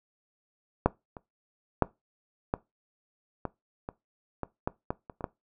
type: clicks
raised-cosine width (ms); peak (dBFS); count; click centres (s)
1; -6 / -27 / -6 / -12 / -17 / -21 / -18 / -14 / -15 / -27 / -25 / -16; 12; 0.86 / 1.168 / 1.823 / 2.539 / 3.453 / 3.889 / 4.433 / 4.675 / 4.905 / 5.098 / 5.208 / 5.242
effects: noise-tail reverb RT60 0.2 s tail -20 dB re dry